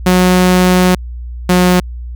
sawtooth tone pair in turn, 182.2 / 180.42 Hz, F#3 / F#3, -26 / -43 cents, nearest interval unison, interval 17 cents, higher first, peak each -3 dBFS, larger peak neither, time 0.06-0.95 / 1.49-1.8 s, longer first, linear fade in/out 5 ms, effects added 60 Hz sine -22 dBFS peak until 2.15 s

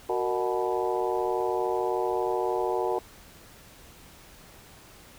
harmonic tone with a mistuned harmonic, 123.47 Hz, B2, in tune, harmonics 3 / 4 / 5 / 6 / 7 / 8, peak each -29 / -30 / -34 / -33 / -33 / -36 dBFS, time 0.09-2.99 s, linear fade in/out 5 ms, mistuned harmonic 4, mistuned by -110 cents, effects pink hiss -51 dBFS RMS until 5.18 s

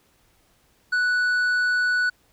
sine tone with tanh clipping, 1480 Hz, F#6, in tune, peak -20 dBFS, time 0.92-2.1 s, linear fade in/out 10 ms, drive 6 dB, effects pink hiss -62 dBFS RMS until 2.32 s

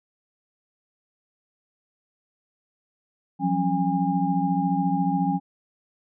sine tone cluster, 172.2 / 186.4 / 273.8 / 813 Hz, F3 / F#3 / C#4 / G#5, -24 / +13 / -21 / -37 cents, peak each -26 dBFS, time 3.39-5.4 s, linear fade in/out 50 ms, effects none

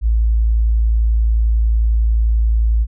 sine tone, 55.6 Hz, A1, 19 cents sharp, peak -11 dBFS, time 0.01-2.87 s, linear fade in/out 50 ms, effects none

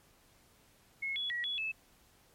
sine tone with pitch steps, 2175 / 3386 / 1920 / 3387 / 2612 Hz, C#7 / G#7 / B6 / G#7 / E7, -33 / +33 / -49 / +33 / -17 cents, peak -33 dBFS, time 1.02-1.72 s, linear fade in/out 10 ms, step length 140 ms, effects pink hiss -65 dBFS RMS until 2.34 s + MP3 64 kbps

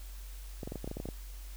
clicks, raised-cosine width 2 ms, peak -25 dBFS, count 11, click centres 0.632 / 0.675 / 0.721 / 0.757 / 0.844 / 0.876 / 0.914 / 0.97 / 1.001 / 1.056 / 1.088 s, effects added 47 Hz sine -42 dBFS peak until 1.56 s + white hiss -55 dBFS RMS until 1.56 s

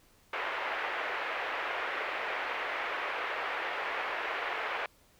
white band-pass noise, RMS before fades -35 dBFS, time 0.33-4.86 s, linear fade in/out 2 ms, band 430 to 2300 Hz, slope 24 dB/octave, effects pink hiss -64 dBFS RMS until 5.19 s

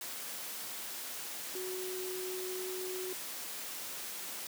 sine tone in noise, 370 Hz, F#4, in tune, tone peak -38 dBFS, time 1.55-3.13 s, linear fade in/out 2 ms, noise white, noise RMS -42 dBFS, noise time 0.01-4.47 s, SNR +1 dB, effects high-pass 200 Hz 12 dB/octave

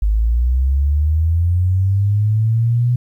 sine linear sweep, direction up, 50.4 to 123.47 Hz, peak -12 dBFS, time 0.02-2.96 s, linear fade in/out 5 ms, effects 9-bit

